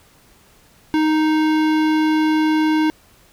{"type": "tone with hard clipping", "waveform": "sine", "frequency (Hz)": 311.1, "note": "D#4", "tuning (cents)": 0, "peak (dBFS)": -16, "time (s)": [0.94, 2.9], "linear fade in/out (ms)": 0, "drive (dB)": 18, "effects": ["pink hiss -52 dBFS RMS until 3.32 s"]}